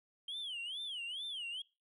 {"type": "tone with vibrato", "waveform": "sine", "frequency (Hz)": 3134, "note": "G7", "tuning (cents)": -1, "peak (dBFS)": -37, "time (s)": [0.28, 1.62], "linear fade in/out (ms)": 5, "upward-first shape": "sine", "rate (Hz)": 2.3, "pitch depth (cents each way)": 230, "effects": ["noise-tail reverb RT60 0.3 s tail -25 dB re dry", "tanh soft clip ceiling -38 dBFS"]}